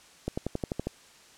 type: accelerating click train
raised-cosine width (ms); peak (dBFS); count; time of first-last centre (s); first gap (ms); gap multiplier
2; -16; 8; 0.28-0.87; 95; 0.96
effects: white hiss -55 dBFS RMS until 1.37 s + low-pass 8000 Hz 12 dB/octave